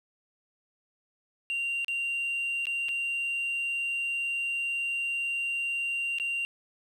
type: tone with dropouts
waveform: sine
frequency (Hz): 2769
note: F7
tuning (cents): -15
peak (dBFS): -26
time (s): 1.5-6.45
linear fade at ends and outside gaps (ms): 0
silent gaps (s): 1.846-1.882 / 2.655-2.669 / 2.885-2.89 / 6.185-6.199
effects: tanh soft clip ceiling -26 dBFS + 10-bit